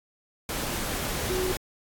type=tone in noise; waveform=sine; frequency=370 Hz; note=F#4; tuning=in tune; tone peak=-26 dBFS; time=1.3-1.52 s; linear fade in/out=2 ms; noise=pink; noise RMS=-31 dBFS; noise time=0.49-1.57 s; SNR=+2 dB; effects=AAC 64 kbps